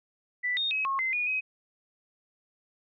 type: tone with pitch steps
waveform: sine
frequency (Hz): 1979 / 3692 / 2551 / 1086 / 2067 / 2451 / 2530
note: B6 / A#7 / D#7 / C#6 / C7 / D#7 / D#7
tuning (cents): +3 / -17 / +43 / -36 / -22 / -27 / +28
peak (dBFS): -26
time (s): 0.43-1.41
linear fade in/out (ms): 20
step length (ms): 140
effects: none